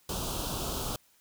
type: band-stop noise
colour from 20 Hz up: pink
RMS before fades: -34 dBFS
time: 0.09-0.96 s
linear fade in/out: 2 ms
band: 1400 to 2800 Hz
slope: 48 dB/octave
effects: white hiss -65 dBFS RMS until 1.2 s